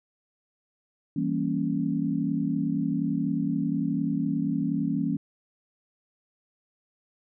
sine chord, E diminished seventh, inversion none, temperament equal, 164.81 / 196 / 233.1 / 277.2 Hz, E3 / G3 / Bb3 / Db4, 0 / 0 / 0 / 0 cents, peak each -30 / -31 / -30 / -28 dBFS, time 1.16-5.17 s, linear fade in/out 5 ms, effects none

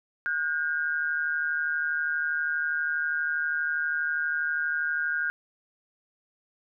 sine tone pair together, 1447.6 / 1600 Hz, F#6 / G6, -38 / +35 cents, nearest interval major second, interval 173 cents, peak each -28 dBFS, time 0.26-5.3 s, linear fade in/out 0 ms, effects none

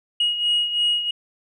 sine beating tone pair, 2887 / 2890 Hz, F#7 / F#7, -43 / -41 cents, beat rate 3 Hz, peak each -18 / -24 dBFS, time 0.2-1.11 s, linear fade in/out 5 ms, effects tanh soft clip ceiling -14 dBFS

